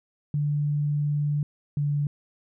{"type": "tone pair in turn", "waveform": "sine", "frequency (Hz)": [146.83, 145.23], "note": ["D3", "D3"], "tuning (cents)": [0, -19], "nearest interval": "unison", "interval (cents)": 19, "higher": "first", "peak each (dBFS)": -22, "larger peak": "neither", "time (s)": [[0.34, 1.43], [1.77, 2.07]], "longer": "first", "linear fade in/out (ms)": 2, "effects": []}